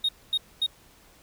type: tone bursts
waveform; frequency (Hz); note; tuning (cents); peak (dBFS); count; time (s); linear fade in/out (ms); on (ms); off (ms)
triangle; 3729; A#7; 0; -19; 3; 0.04-0.664; 5; 48; 240
effects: tanh soft clip ceiling -17 dBFS + pink hiss -56 dBFS RMS until 1.22 s